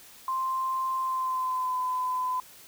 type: tone with pitch glide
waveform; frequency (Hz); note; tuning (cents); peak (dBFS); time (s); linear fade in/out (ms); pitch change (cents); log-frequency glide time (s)
sine; 1046.5 to 1012; C6 to B5; 0 to +42; -26; 0.28-2.4; 2; -58; 0.99-1.77
effects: white hiss -51 dBFS RMS until 2.67 s